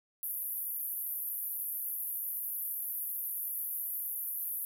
pink band-pass noise, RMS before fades -37 dBFS, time 0.23-4.65 s, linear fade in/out 0 ms, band 11000 to 15000 Hz, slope 96 dB/octave, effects none

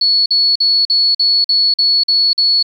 sine tone bursts, 4400 Hz, C#8, 14 cents flat, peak -9 dBFS, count 9, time 0.01-2.628 s, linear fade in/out 5 ms, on 250 ms, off 46 ms, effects 8-bit

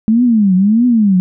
sine tone with vibrato, 213.1 Hz, G#3, 45 cents sharp, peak -7 dBFS, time 0.08-1.2 s, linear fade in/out 0 ms, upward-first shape triangle, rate 1.6 Hz, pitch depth 290 cents each way, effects none

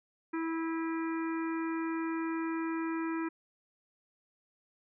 harmonic tone with a mistuned harmonic, 326.5 Hz, E4, 17 cents flat, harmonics 1 / 3 / 4 / 5 / 6 / 7, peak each -32 / -42 / -44 / -46 / -48 / -49 dBFS, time 0.33-3.29 s, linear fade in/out 10 ms, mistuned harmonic 7, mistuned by +82 cents, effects none

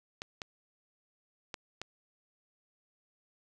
clicks, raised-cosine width 0.2 ms, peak -21 dBFS, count 4, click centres 0.219 / 0.418 / 1.542 / 1.816 s, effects none

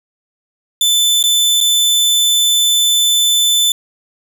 sawtooth tone with dropouts, 3520 Hz, A7, in tune, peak -7 dBFS, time 0.81-3.72 s, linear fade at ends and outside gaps 2 ms, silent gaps 1.228-1.238 / 1.605-1.61 s, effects none

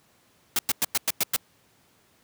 white noise bursts, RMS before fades -23 dBFS, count 7, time 0.56-1.363 s, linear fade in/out 2 ms, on 29 ms, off 100 ms, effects pink hiss -62 dBFS RMS until 2.23 s + high-pass 100 Hz 12 dB/octave

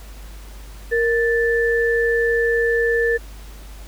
sine tone pair together, 466.2 / 1760 Hz, A#4 / A6, 0 / 0 cents, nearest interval octave + major seventh, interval 2300 cents, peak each -17 / -20 dBFS, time 0.91-3.18 s, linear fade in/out 20 ms, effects added 50 Hz sine -35 dBFS peak until 3.87 s + pink hiss -45 dBFS RMS until 3.87 s

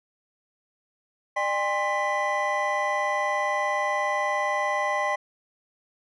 triangle tone cluster, 600 / 807 / 1050 / 1986 Hz, D5 / G#5 / C6 / B6, +37 / -50 / +6 / +9 cents, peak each -27 dBFS, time 1.36-5.16 s, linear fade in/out 10 ms, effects resampled to 24000 Hz

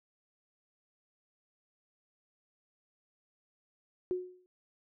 sine tone with exponential decay, 364.3 Hz, F#4, 27 cents flat, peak -27 dBFS, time 4.11-4.46 s, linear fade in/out 0 ms, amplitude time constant 74 ms, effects none

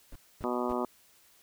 brown noise bursts, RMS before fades -43 dBFS, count 3, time 0.12-0.728 s, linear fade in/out 2 ms, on 36 ms, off 250 ms
harmonic tone, 123.2 Hz, B2, 4 cents flat, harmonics 2 / 3 / 4 / 5 / 6 / 7 / 8 / 9 / 10, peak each -34 / -34 / -39 / -37 / -41 / -40 / -39 / -41 / -40 dBFS, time 0.44-0.85 s, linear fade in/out 0 ms
effects white hiss -62 dBFS RMS until 1.42 s

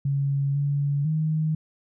sine tone with pitch steps, 139.5 / 142.5 / 156.3 Hz, C#3 / C#3 / D#3, +11 / +48 / +8 cents, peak -21 dBFS, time 0.05-1.55 s, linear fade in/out 5 ms, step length 500 ms, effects none

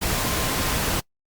sine tone in noise, 1046.5 Hz, C6, in tune, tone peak -35 dBFS, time 0.14-0.8 s, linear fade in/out 20 ms, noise pink, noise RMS -24 dBFS, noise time 0.01-1.01 s, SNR -14 dB, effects noise-tail reverb RT60 0.1 s tail -24 dB re dry + Opus 48 kbps

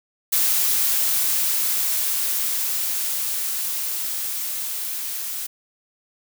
blue noise with level ramp, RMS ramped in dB -19 to -29 dBFS, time 0.32-5.47 s, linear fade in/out 10 ms, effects none

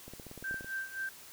clicks, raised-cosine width 2 ms, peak -33 dBFS, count 11, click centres 0.08 / 0.136 / 0.198 / 0.267 / 0.314 / 0.377 / 0.426 / 0.511 / 0.543 / 0.609 / 0.645 s
sine tone with tremolo, 1568 Hz, G6, in tune, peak -33 dBFS, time 0.44-1.09 s, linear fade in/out 2 ms, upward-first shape sine, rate 3.8 Hz, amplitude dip 80%
effects white hiss -52 dBFS RMS until 1.32 s

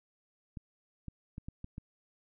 clicks, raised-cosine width 5 ms, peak -29 dBFS, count 6, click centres 0.572 / 1.083 / 1.381 / 1.485 / 1.644 / 1.781 s, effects none

